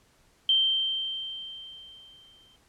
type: tone with exponential decay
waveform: sine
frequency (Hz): 3134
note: G7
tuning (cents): -1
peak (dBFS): -18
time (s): 0.49-2.56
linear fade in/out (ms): 2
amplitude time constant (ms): 450
effects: pink hiss -63 dBFS RMS until 2.68 s + low-pass 11000 Hz 12 dB/octave